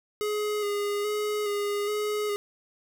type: tone with vibrato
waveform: square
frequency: 415 Hz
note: G#4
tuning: 1 cent flat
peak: -27 dBFS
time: 0.21-2.36 s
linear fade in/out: 0 ms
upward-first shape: square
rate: 1.2 Hz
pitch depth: 22 cents each way
effects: none